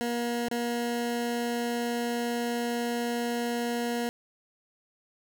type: tone with dropouts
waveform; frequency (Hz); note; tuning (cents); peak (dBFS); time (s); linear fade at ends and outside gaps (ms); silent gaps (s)
20% pulse; 237.8; A#3; +35; -23; 0.01-4.09; 0; 0.485-0.513
effects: none